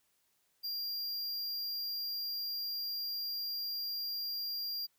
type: tone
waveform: square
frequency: 4776 Hz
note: D8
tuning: 28 cents sharp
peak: -36 dBFS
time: 0.63-4.87 s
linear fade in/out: 20 ms
effects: white hiss -75 dBFS RMS until 4.98 s